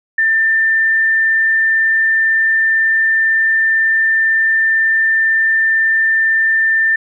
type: tone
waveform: sine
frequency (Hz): 1789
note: A6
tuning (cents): +28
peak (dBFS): -10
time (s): 0.18-6.96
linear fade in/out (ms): 5
effects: none